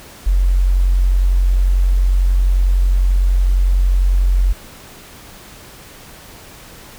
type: tone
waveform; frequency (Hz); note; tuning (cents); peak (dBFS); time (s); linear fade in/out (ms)
sine; 45.53; F#1; -27; -10; 0.26-4.53; 10
effects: pink hiss -39 dBFS RMS until 6.98 s